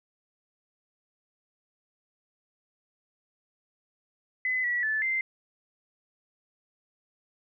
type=tone with pitch steps; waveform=sine; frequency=2021 / 1939 / 1744 / 2082 Hz; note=B6 / B6 / A6 / C7; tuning=+39 / -32 / -16 / -9 cents; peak=-25 dBFS; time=4.45-5.21 s; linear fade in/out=2 ms; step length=190 ms; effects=none